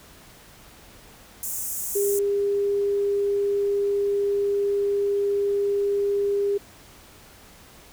pink high-pass noise, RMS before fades -30 dBFS, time 1.43-2.19 s, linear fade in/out 2 ms, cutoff 6600 Hz, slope 48 dB/octave
sine tone, 403 Hz, G4, 48 cents sharp, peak -20 dBFS, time 1.95-6.58 s, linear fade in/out 10 ms
effects pink hiss -49 dBFS RMS until 7.92 s

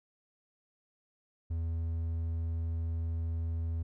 triangle tone, 82.41 Hz, E2, in tune, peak -29 dBFS, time 1.5-3.83 s, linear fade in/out 10 ms, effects none

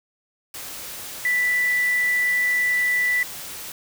sine tone in noise, 1975.5 Hz, B6, in tune, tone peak -18 dBFS, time 1.25-3.23 s, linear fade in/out 2 ms, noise white, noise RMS -35 dBFS, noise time 0.54-3.72 s, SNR +14 dB, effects none

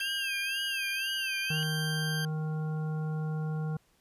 20% pulse tone with pitch glide, 1596 to 1574.9 Hz, G6 to G6, +31 to +8 cents, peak -28 dBFS, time 0-2.25 s, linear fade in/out 2 ms, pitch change -23 cents, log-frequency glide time 0.65-1.19 s
sine tone with vibrato, 2648 Hz, E7, 7 cents sharp, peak -33 dBFS, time 0.01-1.63 s, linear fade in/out 0 ms, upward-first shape sine, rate 2 Hz, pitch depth 170 cents each way
harmonic tone, 155.56 Hz, D#3, in tune, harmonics 1 / 3 / 5 / 7 / 9, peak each -30 / -44 / -47 / -53 / -50 dBFS, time 1.5-3.77 s, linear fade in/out 5 ms
effects pink hiss -68 dBFS RMS until 4 s + resampled to 32000 Hz

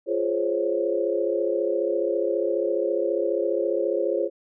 sine chord, Db major seventh, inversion first, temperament just, 346.5 / 415.8 / 519.7 / 554.4 Hz, F4 / Ab4 / C5 / Db5, -14 / +2 / -12 / 0 cents, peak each -27 dBFS, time 0.06-4.3 s, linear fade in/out 50 ms, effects none

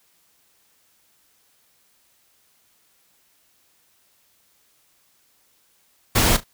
pink noise with echo, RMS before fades -17 dBFS, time 6.15-6.37 s, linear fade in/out 10 ms, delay 36 ms, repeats 2, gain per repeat -15 dB, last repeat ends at 6.442 s, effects white hiss -62 dBFS RMS until 6.53 s

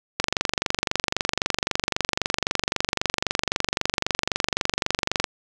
click train, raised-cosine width 0.2 ms, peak -3 dBFS, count 121, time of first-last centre 0.2-5.242 s, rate 23.8 Hz, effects none

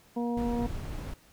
harmonic tone, 237.7 Hz, A#3, 34 cents sharp, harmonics 1 / 2 / 3 / 4, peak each -29 / -35 / -39 / -41 dBFS, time 0.16-0.67 s, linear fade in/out 10 ms
brown noise, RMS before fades -36 dBFS, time 0.37-1.14 s, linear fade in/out 5 ms
effects pink hiss -60 dBFS RMS until 1.32 s

